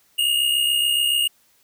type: tone pair together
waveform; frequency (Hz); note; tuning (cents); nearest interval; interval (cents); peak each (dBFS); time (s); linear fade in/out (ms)
square; 2794 / 2861; F7 / F7; 0 / +41; unison; 41; -25 / -19; 0.18-1.28; 10
effects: white hiss -60 dBFS RMS until 1.63 s